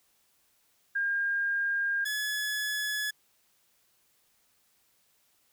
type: tone pair in turn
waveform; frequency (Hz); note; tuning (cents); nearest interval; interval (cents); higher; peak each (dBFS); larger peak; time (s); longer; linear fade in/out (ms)
sine / sawtooth; 1611 / 1702.4; G6 / G#6; +47 / +42; minor second; 95; second; -26; neither; 0.95-2.05 / 2.05-3.11; first; 10
effects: white hiss -69 dBFS RMS until 5.52 s